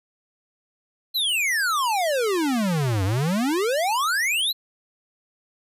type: exponential two-way sweep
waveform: square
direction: down then up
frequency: 4186 to 91.2 to 4186 Hz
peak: -21 dBFS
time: 1.14-4.53 s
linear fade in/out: 20 ms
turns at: 3.04 s
effects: resampled to 32000 Hz